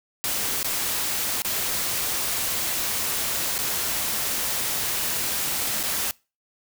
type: noise with dropouts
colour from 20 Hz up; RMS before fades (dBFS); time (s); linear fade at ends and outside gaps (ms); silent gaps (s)
white; -26; 0.24-6.11; 0; 0.63-0.645 / 1.42-1.448 / 3.581-3.589 / 5.83-5.836
effects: noise-tail reverb RT60 0.3 s tail -24 dB re dry